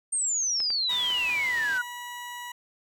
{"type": "exponential sweep", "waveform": "sine", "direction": "down", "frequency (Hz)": [8820, 1428], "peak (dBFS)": -24, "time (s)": [0.12, 1.82], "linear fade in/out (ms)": 10}
{"type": "clicks", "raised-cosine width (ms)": 0.3, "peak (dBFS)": -24, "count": 4, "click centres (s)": [0.603, 0.704, 1.104, 1.301]}
{"type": "tone with pitch glide", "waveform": "20% pulse", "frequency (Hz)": [987.8, 970.8], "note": ["B5", "B5"], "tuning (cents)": [0, -30], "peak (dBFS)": -31, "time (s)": [0.89, 2.52], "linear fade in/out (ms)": 5, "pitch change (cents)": -30, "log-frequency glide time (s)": [1.23, 1.8]}
{"type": "low-pass noise", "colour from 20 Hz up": "white", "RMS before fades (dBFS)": -43, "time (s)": [0.89, 1.79], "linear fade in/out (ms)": 20, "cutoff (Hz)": 5000, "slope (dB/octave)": 24}
{"effects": []}